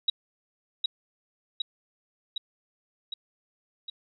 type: tone with echo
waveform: sine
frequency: 3842 Hz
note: B7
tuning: 48 cents flat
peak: -19 dBFS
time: 0.08-0.1 s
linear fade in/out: 5 ms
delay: 760 ms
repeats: 5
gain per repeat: -3 dB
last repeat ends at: 3.9 s
effects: none